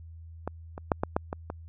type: clicks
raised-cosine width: 1 ms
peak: -17 / -24 / -8 / -12 / -10 / -18 / -20 dBFS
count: 7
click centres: 0.476 / 0.779 / 0.918 / 1.035 / 1.165 / 1.329 / 1.501 s
effects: added 82 Hz sine -43 dBFS peak until 1.68 s